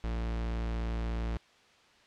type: tone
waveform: 45% pulse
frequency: 56.9 Hz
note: A#1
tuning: 41 cents flat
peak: -31 dBFS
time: 0.04-1.37 s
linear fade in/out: 0 ms
effects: white hiss -61 dBFS RMS until 2.06 s + low-pass 4000 Hz 12 dB/octave